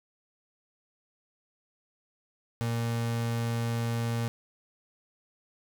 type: tone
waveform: 35% pulse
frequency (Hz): 116.54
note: A#2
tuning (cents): 0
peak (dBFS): -26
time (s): 2.61-4.28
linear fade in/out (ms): 0
effects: none